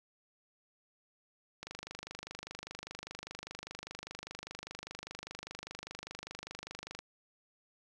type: click train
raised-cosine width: 0.2 ms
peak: -25 dBFS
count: 135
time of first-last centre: 1.63-6.99 s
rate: 25 Hz
effects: none